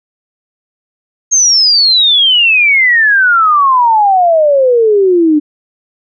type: exponential sweep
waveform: sine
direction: down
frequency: 6510 to 292.9 Hz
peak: -5 dBFS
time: 1.31-5.4 s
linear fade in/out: 20 ms
effects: none